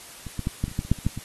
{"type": "clicks", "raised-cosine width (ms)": 5, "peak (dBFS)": [-22, -16, -12, -11, -21, -29, -12, -25, -6, -27, -10, -18], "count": 12, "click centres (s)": [0.267, 0.393, 0.471, 0.64, 0.681, 0.715, 0.791, 0.85, 0.916, 0.988, 1.066, 1.176], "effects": ["white hiss -44 dBFS RMS until 1.24 s", "AAC 32 kbps"]}